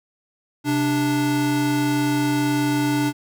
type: tone pair together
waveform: square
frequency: 131.36 / 293.7 Hz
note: C3 / D4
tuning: +7 / 0 cents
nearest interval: octave + major second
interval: 1393 cents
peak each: -26 / -20 dBFS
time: 0.64-3.13 s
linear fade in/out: 50 ms
effects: none